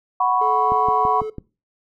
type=chord; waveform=sine; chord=F# suspended fourth; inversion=none; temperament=equal; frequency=740 / 987.8 / 1108.7 Hz; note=F#5 / B5 / C#6; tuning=0 / 0 / 0 cents; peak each=-20 dBFS; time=0.2-1.21 s; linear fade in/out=5 ms
type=tone; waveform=triangle; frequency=433.1 Hz; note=A4; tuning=27 cents flat; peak=-23 dBFS; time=0.41-1.3 s; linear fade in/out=5 ms
type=click train; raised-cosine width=3 ms; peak=-17 dBFS; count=5; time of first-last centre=0.72-1.383 s; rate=6.03 Hz
effects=noise-tail reverb RT60 0.3 s tail -20 dB re dry